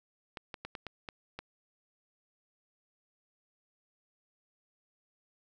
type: clicks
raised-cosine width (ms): 0.3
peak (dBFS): -24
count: 7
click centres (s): 0.372 / 0.542 / 0.65 / 0.752 / 0.867 / 1.088 / 1.39
effects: none